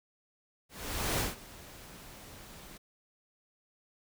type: noise with ADSR envelope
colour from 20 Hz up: pink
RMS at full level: -30 dBFS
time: 0.69-2.78 s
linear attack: 500 ms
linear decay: 160 ms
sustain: -20 dB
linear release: 12 ms
effects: none